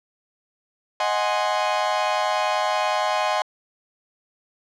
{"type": "chord", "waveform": "40% pulse", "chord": "Ab dominant seventh", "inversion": "second", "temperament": "equal", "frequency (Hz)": [622.3, 740, 830.6, 1046.5], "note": ["Eb5", "Gb5", "Ab5", "C6"], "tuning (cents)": [0, 0, 0, 0], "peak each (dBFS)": -25, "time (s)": [1, 3.42], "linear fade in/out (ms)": 2, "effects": ["low-pass 5000 Hz 12 dB/octave"]}